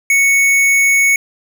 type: tone with hard clipping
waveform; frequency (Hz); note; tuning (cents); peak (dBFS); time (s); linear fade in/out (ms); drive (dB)
sine; 2217; C#7; 0; -10; 0.1-1.16; 2; 16
effects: none